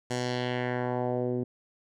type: tone with low-pass filter sweep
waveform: 10% pulse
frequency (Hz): 124.1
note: B2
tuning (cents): +9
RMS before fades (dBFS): -30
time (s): 0.1-1.44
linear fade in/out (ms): 10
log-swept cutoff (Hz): 7900 to 310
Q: 1.7
effects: none